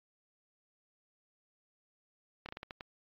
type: slowing click train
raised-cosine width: 0.3 ms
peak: -26 dBFS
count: 7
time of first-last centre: 2.46-2.808 s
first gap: 28 ms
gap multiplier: 1.29
effects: low-pass 5000 Hz 12 dB/octave + AAC 48 kbps